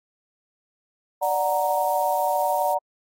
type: chord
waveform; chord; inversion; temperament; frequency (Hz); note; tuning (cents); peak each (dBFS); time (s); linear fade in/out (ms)
sine; D augmented; none; equal; 587.3 / 740 / 932.3; D5 / F#5 / A#5; 0 / 0 / 0; -25 / -24 / -24; 1.21-2.79; 20
type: noise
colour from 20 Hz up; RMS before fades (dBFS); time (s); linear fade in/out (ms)
violet; -36; 1.22-2.74; 10
effects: AAC 48 kbps